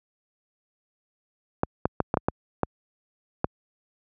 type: clicks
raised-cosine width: 1 ms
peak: -7 dBFS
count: 8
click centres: 1.634 / 1.855 / 2.003 / 2.141 / 2.172 / 2.285 / 2.633 / 3.444 s
effects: high-pass 60 Hz 12 dB/octave